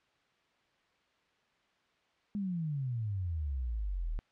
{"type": "exponential sweep", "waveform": "sine", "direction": "down", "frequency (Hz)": [210, 36.64], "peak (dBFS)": -32, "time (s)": [2.35, 4.19], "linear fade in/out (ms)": 0, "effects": ["white hiss -71 dBFS RMS until 4.31 s", "low-pass 3000 Hz 12 dB/octave"]}